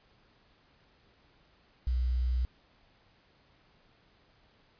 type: tone with quantisation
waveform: sine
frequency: 62 Hz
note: B1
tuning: 7 cents sharp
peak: -26 dBFS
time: 1.87-2.45 s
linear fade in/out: 0 ms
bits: 9
effects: pink hiss -65 dBFS RMS until 4.79 s + resampled to 11025 Hz